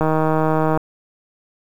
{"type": "click train", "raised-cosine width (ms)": 1, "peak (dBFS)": -5, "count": 121, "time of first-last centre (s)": [0.01, 0.774], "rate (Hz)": 157, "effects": ["7-bit"]}